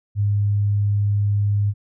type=tone; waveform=sine; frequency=102.3 Hz; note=G#2; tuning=26 cents flat; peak=-16 dBFS; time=0.15-1.74 s; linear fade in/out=50 ms; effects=none